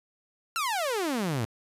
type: exponential sweep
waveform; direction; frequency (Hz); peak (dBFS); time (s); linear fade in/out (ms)
sawtooth; down; 1400 to 104.5; -23; 0.56-1.45; 0
effects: resampled to 32000 Hz + 10-bit